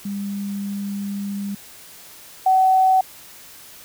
sine tone pair in turn, 200.5 / 755.2 Hz, G3 / F#5, +39 / +35 cents, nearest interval octave + major seventh, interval 2296 cents, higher second, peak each -24 / -12 dBFS, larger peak second, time 0.05-1.55 / 2.46-3.01 s, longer first, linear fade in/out 5 ms, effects white hiss -43 dBFS RMS until 3.84 s

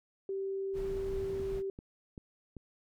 sine tone, 388.8 Hz, G4, 14 cents flat, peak -33 dBFS, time 0.29-1.7 s, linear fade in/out 2 ms
brown noise, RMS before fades -42 dBFS, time 0.73-1.63 s, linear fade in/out 50 ms
click train, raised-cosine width 3 ms, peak -32 dBFS, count 4, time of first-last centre 1.4-2.567 s, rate 2.57 Hz
effects none

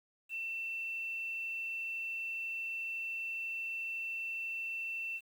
sine tone with quantisation, 2687 Hz, E7, 33 cents sharp, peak -36 dBFS, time 0.29-5.21 s, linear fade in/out 50 ms, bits 10, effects none

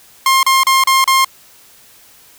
sawtooth tone bursts, 1063 Hz, C6, 27 cents sharp, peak -5 dBFS, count 5, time 0.26-1.246 s, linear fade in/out 2 ms, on 170 ms, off 34 ms, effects white hiss -45 dBFS RMS until 2.38 s

